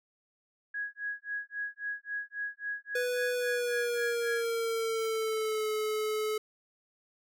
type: tone with tremolo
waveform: sine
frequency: 1661.2 Hz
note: G#6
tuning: in tune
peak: -31 dBFS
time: 0.74-4.45 s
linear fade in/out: 5 ms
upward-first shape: sine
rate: 3.7 Hz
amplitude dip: 100%
type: tone with pitch glide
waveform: square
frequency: 493.9 to 430 Hz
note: B4 to A4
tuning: 0 to -40 cents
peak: -30 dBFS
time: 2.95-6.38 s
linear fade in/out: 5 ms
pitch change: -240 cents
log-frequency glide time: 3.34-5.69 s
effects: none